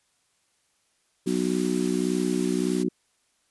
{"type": "harmonic tone", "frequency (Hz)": 61.7, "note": "B1", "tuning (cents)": -1, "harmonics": [3, 4, 5, 6], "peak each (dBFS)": [-28, -28, -28, -28], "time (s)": [1.26, 2.89], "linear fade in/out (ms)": 10}
{"type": "noise", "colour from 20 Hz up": "white", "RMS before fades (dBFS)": -38, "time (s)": [1.26, 2.84], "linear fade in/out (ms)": 20}
{"effects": ["white hiss -69 dBFS RMS until 3.5 s", "resampled to 24000 Hz"]}